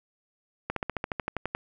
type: slowing click train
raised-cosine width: 0.5 ms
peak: -14 dBFS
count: 12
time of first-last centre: 0.7-1.55 s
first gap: 63 ms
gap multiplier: 1.04
effects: none